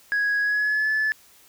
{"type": "tone with pitch glide", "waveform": "sine", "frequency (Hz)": [1661.2, 1732.7], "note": ["G#6", "A6"], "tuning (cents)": [0, -27], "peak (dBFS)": -18, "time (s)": [0.12, 1.12], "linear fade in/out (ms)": 0, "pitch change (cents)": 73, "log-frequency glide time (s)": [0.41, 0.9], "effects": ["tanh soft clip ceiling -18 dBFS", "white hiss -54 dBFS RMS until 1.48 s"]}